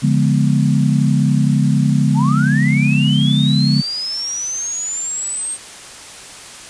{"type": "chord", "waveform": "sine", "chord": "D diminished seventh", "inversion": "none", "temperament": "equal with one note detuned", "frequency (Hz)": [143.64, 174.61, 207.7, 246.9], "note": ["D3", "F3", "Ab3", "Cb4"], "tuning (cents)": [-38, 0, 0, 0], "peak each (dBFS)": [-14, -20, -17, -19], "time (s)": [0.02, 3.82], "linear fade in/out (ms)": 20}
{"type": "linear sweep", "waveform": "sine", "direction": "up", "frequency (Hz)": [819, 8540], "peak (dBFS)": -20, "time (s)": [2.14, 5.58], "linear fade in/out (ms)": 50}
{"effects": ["white hiss -35 dBFS RMS until 6.69 s", "resampled to 22050 Hz"]}